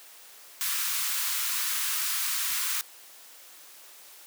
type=high-pass noise; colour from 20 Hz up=white; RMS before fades=-29 dBFS; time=0.61-2.81 s; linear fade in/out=0 ms; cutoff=1000 Hz; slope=48 dB/octave; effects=white hiss -50 dBFS RMS until 4.26 s + high-pass 400 Hz 12 dB/octave